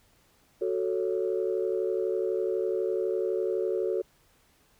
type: chord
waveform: sine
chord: F# minor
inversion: none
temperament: equal with one note detuned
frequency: 370 / 442 / 554.4 Hz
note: F#4 / A4 / C#5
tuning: 0 / +8 / 0 cents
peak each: -28 / -29 / -33 dBFS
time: 0.61-4.02 s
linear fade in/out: 10 ms
effects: tanh soft clip ceiling -17 dBFS + pink hiss -64 dBFS RMS until 4.79 s